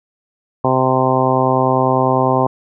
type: harmonic tone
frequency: 130 Hz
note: C3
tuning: 11 cents flat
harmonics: 1 / 2 / 3 / 4 / 5 / 6 / 7 / 8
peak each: -20 / -20 / -20 / -20 / -20 / -20 / -20 / -20 dBFS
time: 0.64-2.47 s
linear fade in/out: 5 ms
effects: none